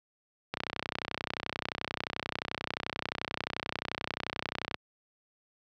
click train, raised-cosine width 0.3 ms, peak -15 dBFS, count 133, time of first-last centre 0.54-4.744 s, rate 31.4 Hz, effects high-pass 80 Hz 12 dB/octave

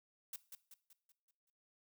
blue noise with echo, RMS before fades -45 dBFS, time 0.33-0.36 s, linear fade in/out 2 ms, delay 190 ms, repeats 6, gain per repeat -6 dB, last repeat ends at 1.5 s, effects noise-tail reverb RT60 0.5 s tail -18 dB re dry

